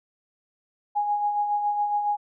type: tone with tremolo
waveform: sine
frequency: 827 Hz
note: G#5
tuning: 8 cents flat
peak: -20 dBFS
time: 0.95-2.17 s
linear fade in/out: 20 ms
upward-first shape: sine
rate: 7.2 Hz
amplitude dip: 45%
effects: none